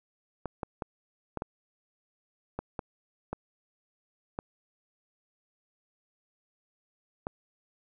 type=clicks; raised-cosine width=1 ms; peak=-19 dBFS; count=10; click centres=0.457 / 0.632 / 0.822 / 1.373 / 1.421 / 2.59 / 2.792 / 3.33 / 4.389 / 7.269 s; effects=none